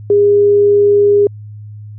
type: tone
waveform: sine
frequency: 408 Hz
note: G#4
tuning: 31 cents flat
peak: -6 dBFS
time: 0.1-1.27 s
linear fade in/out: 2 ms
effects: added 105 Hz sine -28 dBFS peak until 1.98 s